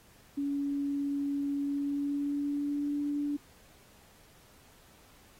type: tone with pitch glide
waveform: sine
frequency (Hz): 282.6 to 289.7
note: C#4 to D4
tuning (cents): +34 to -24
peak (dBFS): -29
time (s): 0.37-3.37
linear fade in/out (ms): 10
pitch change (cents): +42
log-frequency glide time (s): 1.63-3.02
effects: pink hiss -60 dBFS RMS until 5.39 s + AAC 48 kbps